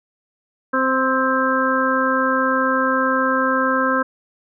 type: harmonic tone with a mistuned harmonic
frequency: 261.6 Hz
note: C4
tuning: in tune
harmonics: 1 / 2 / 4 / 5 / 6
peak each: -22 / -22 / -22 / -22 / -22 dBFS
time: 0.73-4.03 s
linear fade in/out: 10 ms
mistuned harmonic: 6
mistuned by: +18 cents
effects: none